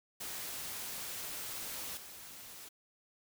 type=noise with level steps; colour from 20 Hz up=white; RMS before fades=-42 / -50 dBFS; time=0.2-2.69 s; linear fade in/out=10 ms; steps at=1.97 s; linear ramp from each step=2 ms; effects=none